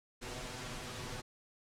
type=noise with comb filter; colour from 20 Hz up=pink; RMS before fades=-43 dBFS; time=0.21-1.22 s; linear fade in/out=20 ms; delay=8 ms; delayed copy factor=+1; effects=low-pass 8000 Hz 12 dB/octave

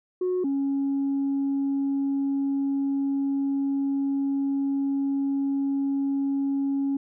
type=tone pair in turn; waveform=sine; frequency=365.3 / 276.3 Hz; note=F#4 / C#4; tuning=-22 / -6 cents; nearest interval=perfect fourth; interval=484 cents; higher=first; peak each=-21 / -21 dBFS; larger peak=neither; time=0.21-0.44 / 0.44-6.97 s; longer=second; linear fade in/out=5 ms; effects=tanh soft clip ceiling -20 dBFS

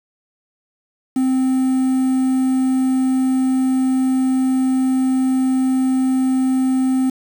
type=tone with quantisation; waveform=triangle; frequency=260.4 Hz; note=C4; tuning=8 cents flat; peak=-12 dBFS; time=1.16-7.1 s; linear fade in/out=5 ms; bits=6; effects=none

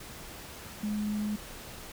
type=tone in noise; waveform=sine; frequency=209.9 Hz; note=G#3; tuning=19 cents sharp; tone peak=-29 dBFS; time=0.83-1.36 s; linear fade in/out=5 ms; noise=pink; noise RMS=-45 dBFS; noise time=0-1.92 s; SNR=+13 dB; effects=none

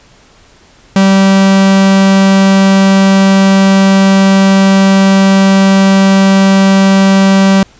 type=tone; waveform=45% pulse; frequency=193.8 Hz; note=G3; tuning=20 cents flat; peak=-4 dBFS; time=0.96-7.63 s; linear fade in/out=2 ms; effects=pink hiss -43 dBFS RMS until 7.79 s + resampled to 16000 Hz

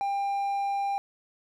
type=tone; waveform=triangle; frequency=797 Hz; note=G5; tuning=28 cents sharp; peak=-24 dBFS; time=0.01-0.98 s; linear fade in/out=0 ms; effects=none

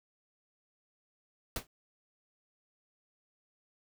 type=noise with exponential decay; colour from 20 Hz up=pink; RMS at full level=-31 dBFS; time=1.56-1.67 s; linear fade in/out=2 ms; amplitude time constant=22 ms; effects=none

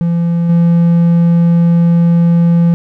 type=tone with level steps; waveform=triangle; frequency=170 Hz; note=F3; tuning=46 cents flat; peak=-8 / -4 dBFS; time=0.01-2.74 s; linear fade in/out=0 ms; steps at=0.49 s; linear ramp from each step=5 ms; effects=none

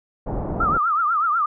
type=low-pass noise; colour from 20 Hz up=pink; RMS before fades=-26 dBFS; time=0.26-0.78 s; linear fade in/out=10 ms; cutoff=880 Hz; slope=24 dB/octave
type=tone with vibrato; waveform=sine; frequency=1277 Hz; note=D#6; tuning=45 cents sharp; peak=-17 dBFS; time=0.6-1.46 s; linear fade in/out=5 ms; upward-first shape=triangle; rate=8.1 Hz; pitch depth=170 cents each way
effects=none

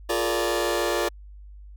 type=chord; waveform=sawtooth; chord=Bb dominant seventh; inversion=second; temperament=just; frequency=349.6 / 419.5 / 466.2 / 582.7 Hz; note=F4 / Ab4 / Bb4 / D5; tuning=+2 / +17 / 0 / -14 cents; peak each=-23 / -26 / -25 / -24 dBFS; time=0.09-1.09 s; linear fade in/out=10 ms; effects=added 50 Hz sine -41 dBFS peak until 1.76 s

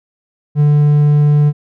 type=tone; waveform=triangle; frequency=147.5 Hz; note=D3; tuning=8 cents sharp; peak=-5 dBFS; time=0.55-1.53 s; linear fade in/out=50 ms; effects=none

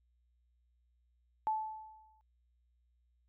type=tone with exponential decay; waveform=sine; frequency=870 Hz; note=A5; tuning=20 cents flat; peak=-28 dBFS; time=1.47-2.21 s; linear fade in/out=0 ms; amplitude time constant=160 ms; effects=added 60 Hz sine -70 dBFS peak until 3.28 s

